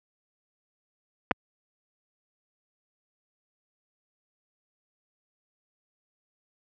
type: clicks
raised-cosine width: 0.5 ms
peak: -8 dBFS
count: 2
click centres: 1.311 / 1.315 s
effects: high-pass 80 Hz 12 dB/octave